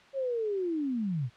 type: linear sweep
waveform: sine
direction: down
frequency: 554.4 to 110 Hz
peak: -28 dBFS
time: 0.13-1.3 s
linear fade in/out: 50 ms
effects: white hiss -56 dBFS RMS until 1.36 s + low-pass 3000 Hz 12 dB/octave